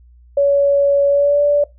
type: tone with pitch glide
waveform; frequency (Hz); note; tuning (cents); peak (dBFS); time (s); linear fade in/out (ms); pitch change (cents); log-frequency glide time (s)
sine; 564 to 580.5; C#5 to D5; +30 to -20; -10; 0.37-1.64; 5; +50; 1.08-1.42
effects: noise-tail reverb RT60 0.2 s tail -20 dB re dry + added 60 Hz sine -43 dBFS peak until 1.78 s